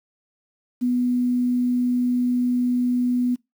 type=tone with quantisation; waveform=sine; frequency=246.9 Hz; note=B3; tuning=in tune; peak=-18 dBFS; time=0.81-3.36 s; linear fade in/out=20 ms; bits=8; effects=noise-tail reverb RT60 0.2 s tail -23 dB re dry